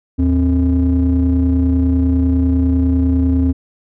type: ring-modulated tone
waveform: triangle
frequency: 93 Hz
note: F#2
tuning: 9 cents sharp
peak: -6 dBFS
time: 0.18-3.53 s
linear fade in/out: 20 ms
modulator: 171 Hz
effects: none